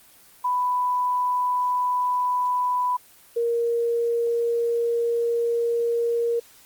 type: tone pair in turn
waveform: sine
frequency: 993 / 468.6 Hz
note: B5 / A#4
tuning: +9 / +9 cents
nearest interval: octave + minor second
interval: 1300 cents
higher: first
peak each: -20 dBFS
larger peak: neither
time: 0.44-2.97 / 3.36-6.4 s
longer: second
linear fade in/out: 10 ms
effects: white hiss -52 dBFS RMS until 6.65 s + Opus 24 kbps